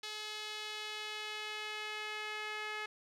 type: tone with band-pass filter sweep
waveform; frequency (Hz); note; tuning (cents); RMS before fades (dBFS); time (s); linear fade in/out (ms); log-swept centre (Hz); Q
sawtooth; 426; G#4; +44; -42; 0.03-2.86; 5; 3900 to 2100; 1.5
effects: none